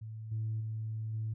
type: tone with level steps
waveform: sine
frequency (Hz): 110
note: A2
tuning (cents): 0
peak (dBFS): -40 / -31 / -34 / -32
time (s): 0.01-1.34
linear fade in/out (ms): 10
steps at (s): 0.31 / 0.6 / 1.13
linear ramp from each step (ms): 10
effects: tanh soft clip ceiling -28 dBFS